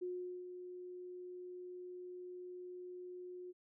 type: tone with ADSR envelope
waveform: sine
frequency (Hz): 360.7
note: F#4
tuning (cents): -44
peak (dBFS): -38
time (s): 0.01-3.53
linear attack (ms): 15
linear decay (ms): 420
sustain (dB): -8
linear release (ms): 30
effects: none